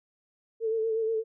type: tone with vibrato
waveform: sine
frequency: 445.8 Hz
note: A4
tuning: 23 cents sharp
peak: -25 dBFS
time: 0.6-1.24 s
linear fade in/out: 50 ms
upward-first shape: sine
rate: 8.3 Hz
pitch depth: 36 cents each way
effects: none